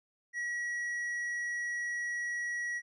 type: tone with tanh clipping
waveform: sine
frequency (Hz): 1919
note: A#6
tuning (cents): +50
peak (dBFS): -34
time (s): 0.33-2.82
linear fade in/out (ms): 50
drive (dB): 6
effects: none